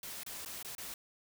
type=noise with dropouts; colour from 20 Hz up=white; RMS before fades=-44 dBFS; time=0.03-0.94 s; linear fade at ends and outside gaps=2 ms; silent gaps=0.234-0.263 / 0.45-0.459 / 0.628-0.647 / 0.751-0.781 s; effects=none